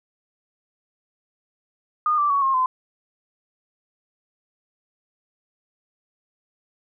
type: tone with pitch steps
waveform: sine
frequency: 1223 / 1170.5 / 1120.2 / 1072.1 / 1026 Hz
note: D#6 / D6 / C#6 / C6 / C6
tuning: -30 / -6 / +18 / +42 / -34 cents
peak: -17 dBFS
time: 2.06-2.66 s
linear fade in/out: 2 ms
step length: 120 ms
effects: none